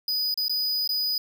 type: tone with dropouts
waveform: square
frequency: 4966 Hz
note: D#8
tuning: 4 cents flat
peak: -24 dBFS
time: 0.08-1.18 s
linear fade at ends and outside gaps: 2 ms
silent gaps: 0.342-0.375 / 0.482-0.495 / 0.876-0.891 s
effects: none